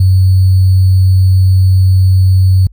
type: tone with sample-and-hold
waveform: sine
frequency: 93.7 Hz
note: F#2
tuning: 22 cents sharp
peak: -4 dBFS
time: 0-2.67 s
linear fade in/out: 5 ms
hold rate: 4410 Hz
effects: added 50 Hz sine -35 dBFS peak until 2.72 s